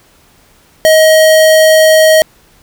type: tone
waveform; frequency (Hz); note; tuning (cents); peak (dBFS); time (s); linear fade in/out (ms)
square; 631; D#5; +24; -4; 0.85-2.22; 0
effects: pink hiss -47 dBFS RMS until 2.62 s